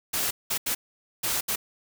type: noise bursts at uneven times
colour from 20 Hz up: white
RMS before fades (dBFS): -27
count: 5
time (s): 0.13-0.31 / 0.5-0.58 / 0.66-0.75 / 1.23-1.41 / 1.48-1.56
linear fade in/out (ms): 10
effects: none